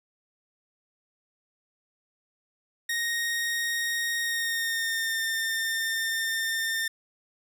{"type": "tone with pitch glide", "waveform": "sawtooth", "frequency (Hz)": [1864.7, 1806.4], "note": ["A#6", "A6"], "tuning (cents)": [0, 45], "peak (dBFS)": -23, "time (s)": [2.89, 6.88], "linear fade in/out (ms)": 5, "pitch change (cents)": -55, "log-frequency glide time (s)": [4.21, 5.21], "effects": []}